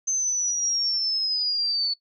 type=linear sweep; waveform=sine; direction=down; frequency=6260 to 4439 Hz; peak=-22 dBFS; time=0.07-1.94 s; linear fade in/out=10 ms; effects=noise-tail reverb RT60 0.1 s tail -20 dB re dry